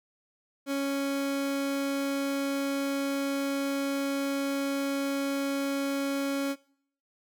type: tone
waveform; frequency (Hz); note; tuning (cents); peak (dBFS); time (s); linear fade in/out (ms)
30% pulse; 277.2; C#4; 0; -25; 0.66-6.56; 50
effects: noise-tail reverb RT60 0.6 s tail -22 dB re dry